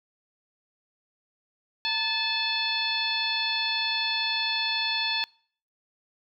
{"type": "harmonic tone with a mistuned harmonic", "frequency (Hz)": 869, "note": "A5", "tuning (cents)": -22, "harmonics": [1, 2, 3, 4, 5, 6], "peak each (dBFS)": [-34, -34, -31, -30, -29, -41], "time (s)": [1.85, 5.24], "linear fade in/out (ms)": 0, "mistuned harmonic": 1, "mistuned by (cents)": 75, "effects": ["noise-tail reverb RT60 0.5 s tail -24 dB re dry"]}